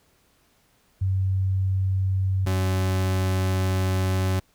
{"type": "tone pair in turn", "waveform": ["sine", "40% pulse"], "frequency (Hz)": [95.2, 93.89], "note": ["F#2", "F#2"], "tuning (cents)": [50, 26], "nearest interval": "unison", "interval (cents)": 24, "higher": "first", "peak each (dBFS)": [-20, -20], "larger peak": "neither", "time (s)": [[1.01, 2.46], [2.46, 4.4]], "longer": "second", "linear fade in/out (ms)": 10, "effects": ["pink hiss -63 dBFS RMS until 4.54 s"]}